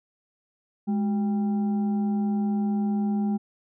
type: tone with frequency modulation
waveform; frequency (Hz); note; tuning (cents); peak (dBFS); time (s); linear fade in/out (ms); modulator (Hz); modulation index
sine; 207.7; G#3; 0; -22; 0.87-3.38; 20; 585; 0.33
effects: none